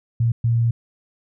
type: tone bursts at uneven times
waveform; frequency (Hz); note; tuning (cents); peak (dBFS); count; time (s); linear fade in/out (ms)
sine; 116.54; A#2; 0; -15; 2; 0.2-0.32 / 0.44-0.71; 5
effects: none